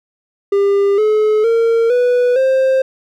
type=tone with pitch steps; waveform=triangle; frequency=399.7 / 428.4 / 459.1 / 492.1 / 527.4 Hz; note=G4 / A4 / A#4 / B4 / C5; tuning=+34 / -46 / -26 / -6 / +14 cents; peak=-8 dBFS; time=0.52-2.82 s; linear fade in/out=5 ms; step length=460 ms; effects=none